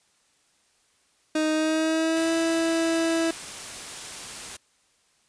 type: tone with pitch glide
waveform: 30% pulse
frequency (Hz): 311.1 to 328.8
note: D#4 to E4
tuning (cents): 0 to -4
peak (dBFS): -19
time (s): 1.35-3.31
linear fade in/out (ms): 5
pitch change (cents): +96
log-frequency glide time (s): 1.53-2.32
type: noise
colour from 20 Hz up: white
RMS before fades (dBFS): -37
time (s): 2.16-4.57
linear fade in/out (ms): 10
effects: white hiss -65 dBFS RMS until 5.28 s + resampled to 22050 Hz